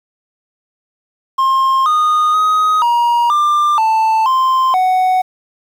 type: tone with pitch steps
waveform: triangle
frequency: 1063 / 1232 / 1256 / 949 / 1191 / 884 / 1044 / 743 Hz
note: C6 / D#6 / D#6 / A#5 / D6 / A5 / C6 / F#5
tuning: +27 / -17 / +16 / +31 / +24 / +8 / -4 / +7 cents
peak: -8 dBFS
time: 1.38-5.22 s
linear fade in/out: 10 ms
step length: 480 ms
effects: 7-bit